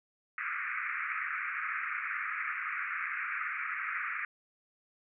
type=band-pass noise; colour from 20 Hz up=pink; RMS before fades=-36 dBFS; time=0.38-4.25 s; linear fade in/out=2 ms; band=1200 to 2400 Hz; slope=96 dB/octave; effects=none